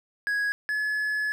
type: tone pair in turn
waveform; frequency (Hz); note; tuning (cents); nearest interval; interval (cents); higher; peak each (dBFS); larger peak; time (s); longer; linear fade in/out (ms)
triangle; 1661.2 / 1706.9; G#6 / G#6; 0 / +47; unison; 47; second; -22 / -23; first; 0.27-0.52 / 0.69-1.32; second; 0
effects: none